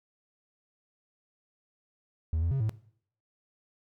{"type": "tone with pitch steps", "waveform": "triangle", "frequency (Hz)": [80, 84.5, 135.5, 109], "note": ["D#2", "E2", "C#3", "A2"], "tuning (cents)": [49, 43, -39, -16], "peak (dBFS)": -23, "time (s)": [2.33, 2.694], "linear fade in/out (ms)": 0, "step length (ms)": 91, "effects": ["noise-tail reverb RT60 0.6 s tail -20 dB re dry", "tanh soft clip ceiling -19 dBFS"]}